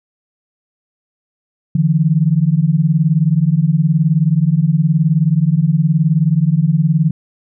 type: beating tone pair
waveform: sine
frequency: 149.1 / 168.1 Hz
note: D3 / E3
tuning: +27 / +34 cents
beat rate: 19 Hz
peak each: -13 dBFS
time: 1.75-7.11 s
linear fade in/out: 5 ms
effects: none